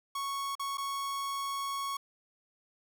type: tone with dropouts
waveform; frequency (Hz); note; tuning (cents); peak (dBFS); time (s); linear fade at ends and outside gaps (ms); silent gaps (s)
45% pulse; 1107; C#6; -3; -33; 0.15-1.97; 5; 0.553-0.595 / 0.773-0.78
effects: none